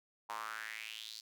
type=tone with high-pass filter sweep; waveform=square; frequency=55 Hz; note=A1; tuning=in tune; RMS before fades=-45 dBFS; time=0.29-1.21 s; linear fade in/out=10 ms; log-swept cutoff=910 to 4700 Hz; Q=4.6; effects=none